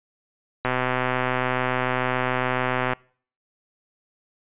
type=click train; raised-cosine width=0.5 ms; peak=-8 dBFS; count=291; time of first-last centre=0.65-2.933 s; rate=127 Hz; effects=noise-tail reverb RT60 0.5 s tail -25 dB re dry + resampled to 8000 Hz